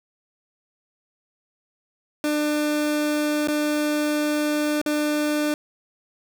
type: tone with dropouts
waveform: 30% pulse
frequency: 298.9 Hz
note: D4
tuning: 31 cents sharp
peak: -18 dBFS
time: 2.24-5.54 s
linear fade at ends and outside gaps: 1 ms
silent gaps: 3.474-3.484 / 4.815-4.861 s
effects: none